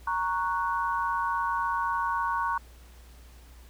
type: chord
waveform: sine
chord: F# major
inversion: first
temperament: equal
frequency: 932.3 / 1108.7 / 1480 Hz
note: A#5 / C#6 / F#6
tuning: 0 / 0 / 0 cents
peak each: -29 / -29 / -33 dBFS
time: 0.07-2.58 s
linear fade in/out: 5 ms
effects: added 60 Hz sine -48 dBFS peak until 3.69 s + pink hiss -57 dBFS RMS until 3.69 s